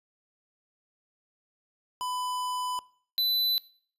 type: tone pair in turn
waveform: square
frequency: 1000 / 4000 Hz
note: B5 / B7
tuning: +21 / +21 cents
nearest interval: 2 octaves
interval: 2400 cents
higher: second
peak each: -31 / -24 dBFS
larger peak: second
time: 2.01-2.79 / 3.18-3.58 s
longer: first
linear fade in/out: 0 ms
effects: noise-tail reverb RT60 0.5 s tail -21 dB re dry + resampled to 32000 Hz